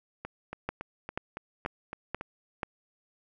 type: two click trains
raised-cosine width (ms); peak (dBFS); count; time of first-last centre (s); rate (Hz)
0.5; -16 / -22; 5 / 8; 0.69-2.632 / 0.25-2.211; 2.06 / 3.57
effects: none